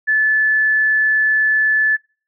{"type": "tone", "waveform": "sine", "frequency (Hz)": 1736, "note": "A6", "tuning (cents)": -24, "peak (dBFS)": -12, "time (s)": [0.07, 1.97], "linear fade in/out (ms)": 20, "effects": ["noise-tail reverb RT60 0.4 s tail -24 dB re dry"]}